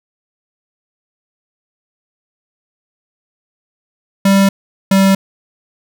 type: tone pair in turn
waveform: square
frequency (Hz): 196 / 193.86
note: G3 / G3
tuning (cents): 0 / -19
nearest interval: unison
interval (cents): 19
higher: first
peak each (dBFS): -8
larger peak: neither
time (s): 4.25-4.49 / 4.91-5.15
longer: neither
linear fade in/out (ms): 5
effects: none